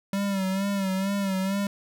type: tone with vibrato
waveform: square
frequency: 194.6 Hz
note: G3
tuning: 12 cents flat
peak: -25 dBFS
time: 0.13-1.67 s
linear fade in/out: 2 ms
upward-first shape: sine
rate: 2.2 Hz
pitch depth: 56 cents each way
effects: none